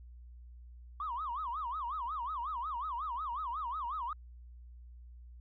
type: tone with vibrato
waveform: sine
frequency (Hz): 1095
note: C#6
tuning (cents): -22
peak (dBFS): -34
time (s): 1-4.13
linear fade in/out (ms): 2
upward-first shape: sine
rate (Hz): 5.5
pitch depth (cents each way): 280
effects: tanh soft clip ceiling -30 dBFS + added 60 Hz sine -49 dBFS peak until 5.4 s